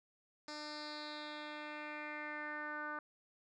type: tone with low-pass filter sweep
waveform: 10% pulse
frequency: 300 Hz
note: D4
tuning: 37 cents sharp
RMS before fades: -45 dBFS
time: 0.48-2.99 s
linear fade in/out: 2 ms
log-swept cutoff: 5600 to 1400 Hz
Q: 4
effects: none